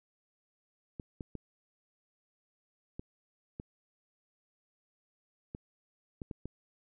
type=clicks; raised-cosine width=3 ms; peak=-27 dBFS; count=9; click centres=0.998 / 1.208 / 1.353 / 2.995 / 3.599 / 5.549 / 6.218 / 6.312 / 6.456 s; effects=none